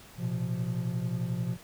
triangle chord, Bb suspended second, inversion none, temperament equal with one note detuned, 116.54 / 127.83 / 174.61 Hz, Bb2 / C3 / F3, 0 / -40 / 0 cents, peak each -32 / -31 / -31 dBFS, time 0.17-1.58 s, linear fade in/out 50 ms, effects pink hiss -52 dBFS RMS until 1.63 s

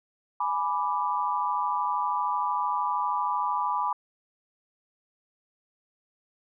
sine chord, G# diminished, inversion none, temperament equal with one note detuned, 834.9 / 987.8 / 1174.7 Hz, G#5 / B5 / D6, +9 / 0 / 0 cents, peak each -31 / -27 / -30 dBFS, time 0.4-3.93 s, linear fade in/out 5 ms, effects none

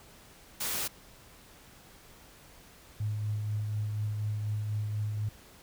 white noise, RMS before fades -33 dBFS, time 0.6-0.88 s, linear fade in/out 10 ms
sine tone with tremolo, 105.8 Hz, G#2, 33 cents sharp, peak -28 dBFS, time 3-5.29 s, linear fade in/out 5 ms, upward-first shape triangle, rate 4.1 Hz, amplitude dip 35%
effects pink hiss -55 dBFS RMS until 5.62 s

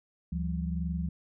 sine tone cluster, 72.6 / 169.4 / 191.4 Hz, D2 / E3 / G3, -19 / +48 / -41 cents, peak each -33 / -32 / -38 dBFS, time 0.32-1.09 s, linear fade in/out 5 ms, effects none

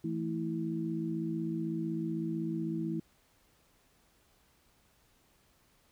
sine tone cluster, 164.9 / 220.8 / 326.8 Hz, E3 / A3 / E4, +1 / +6 / -15 cents, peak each -36 / -38 / -35 dBFS, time 0.04-3 s, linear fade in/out 5 ms, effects pink hiss -68 dBFS RMS until 5.91 s

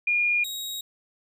sine / sawtooth tone pair in turn, 2425 / 3796 Hz, D#7 / A#7, -45 / +31 cents, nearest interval minor sixth, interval 776 cents, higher second, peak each -20 / -28 dBFS, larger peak first, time 0.07-0.44 / 0.44-0.81 s, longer neither, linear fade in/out 5 ms, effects none

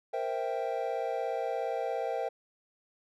triangle chord, C dominant seventh, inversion third, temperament equal, 466.2 / 523.3 / 659.3 / 784 Hz, Bb4 / C5 / E5 / G5, 0 / 0 / 0 / 0 cents, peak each -34 dBFS, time 0.13-2.29 s, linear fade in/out 10 ms, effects none

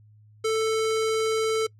square tone with low-pass filter, 441.5 Hz, A4, 6 cents sharp, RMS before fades -24 dBFS, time 0.44-1.67 s, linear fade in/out 10 ms, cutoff 8200 Hz, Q 1.1, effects noise-tail reverb RT60 0.1 s tail -24 dB re dry + added 106 Hz sine -51 dBFS peak until 1.79 s

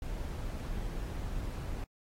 brown noise, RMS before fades -37 dBFS, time 0.02-1.84 s, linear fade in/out 2 ms, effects AAC 48 kbps

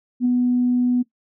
sine tone with ADSR envelope, 246.9 Hz, B3, in tune, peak -13 dBFS, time 0.2-1.03 s, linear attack 53 ms, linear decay 10 ms, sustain -2 dB, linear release 18 ms, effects noise-tail reverb RT60 0.1 s tail -17 dB re dry + tanh soft clip ceiling -9 dBFS

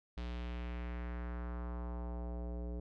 square tone with low-pass filter sweep, 60 Hz, B1, 49 cents flat, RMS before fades -41 dBFS, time 0.17-2.8 s, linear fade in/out 5 ms, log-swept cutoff 3900 to 490 Hz, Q 1.7, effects none

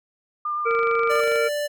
sine tone with vibrato, 1200 Hz, D6, 37 cents sharp, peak -23 dBFS, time 0.45-1.21 s, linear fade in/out 5 ms, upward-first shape sine, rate 8.6 Hz, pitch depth 12 cents each way
harmonic tone, 461.6 Hz, A#4, 17 cents flat, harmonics 1 / 3 / 5, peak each -21 / -26 / -28 dBFS, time 0.65-1.49 s, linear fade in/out 20 ms
click train, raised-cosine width 0.3 ms, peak -21 dBFS, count 17, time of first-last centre 0.71-1.358 s, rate 24.7 Hz
square tone, 588 Hz, D5, 2 cents sharp, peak -24 dBFS, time 1.09-1.68 s, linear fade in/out 20 ms
effects none

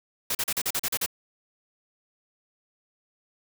white noise bursts, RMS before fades -27 dBFS, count 9, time 0.3-1.062 s, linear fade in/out 5 ms, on 50 ms, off 39 ms, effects none

